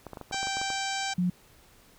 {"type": "clicks", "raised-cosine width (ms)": 1, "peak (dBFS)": -25, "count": 11, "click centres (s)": [0.067, 0.133, 0.172, 0.213, 0.312, 0.344, 0.43, 0.471, 0.57, 0.615, 0.703]}
{"type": "harmonic tone", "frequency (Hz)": 781, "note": "G5", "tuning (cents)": -7, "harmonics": [1, 2, 3, 4, 5, 6, 7, 8, 9, 10], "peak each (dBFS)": [-33, -36, -38, -39, -40, -41, -41, -42, -43, -43], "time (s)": [0.32, 1.14], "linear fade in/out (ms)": 10}
{"type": "tone", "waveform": "sine", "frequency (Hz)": 179.2, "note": "F3", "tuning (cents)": 45, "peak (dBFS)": -23, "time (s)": [1.18, 1.3], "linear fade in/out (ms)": 5}
{"effects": ["pink hiss -58 dBFS RMS until 1.98 s"]}